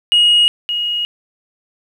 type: tone pair in turn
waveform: sine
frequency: 2882 / 2882 Hz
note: F#7 / F#7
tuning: -46 / -46 cents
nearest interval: unison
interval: 0 cents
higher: neither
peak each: -6 / -16 dBFS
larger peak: first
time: 0.12-0.48 / 0.69-1.05 s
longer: neither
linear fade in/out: 0 ms
effects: tanh soft clip ceiling -6 dBFS + 8-bit